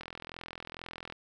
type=click train; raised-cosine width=0.3 ms; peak=-25 dBFS; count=48; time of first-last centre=0.01-1.124 s; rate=42.2 Hz; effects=none